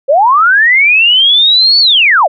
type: linear two-way sweep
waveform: sine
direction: up then down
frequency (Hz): 512 to 4519 to 512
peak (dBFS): -4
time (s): 0.08-2.28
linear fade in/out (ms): 20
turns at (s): 1.8
effects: none